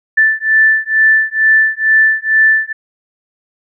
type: beating tone pair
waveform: sine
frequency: 1760 / 1762.2 Hz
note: A6 / A6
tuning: 0 / +2 cents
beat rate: 2.2 Hz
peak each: -11 dBFS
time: 0.17-2.73 s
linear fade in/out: 10 ms
effects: none